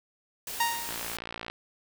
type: noise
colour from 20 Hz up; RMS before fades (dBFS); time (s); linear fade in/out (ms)
white; -37; 0.47-1.17; 2
type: tone with exponential decay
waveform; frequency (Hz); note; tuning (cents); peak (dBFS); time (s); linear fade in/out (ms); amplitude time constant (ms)
sawtooth; 932.3; A#5; 0; -18; 0.6-1.11; 5; 110
type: click train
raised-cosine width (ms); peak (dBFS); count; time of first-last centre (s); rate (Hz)
0.3; -20; 36; 0.89-1.5; 57.4
effects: none